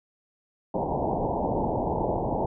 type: low-pass noise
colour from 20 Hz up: white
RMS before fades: -27 dBFS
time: 0.74-2.46 s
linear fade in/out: 5 ms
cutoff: 930 Hz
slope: 96 dB/octave
effects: none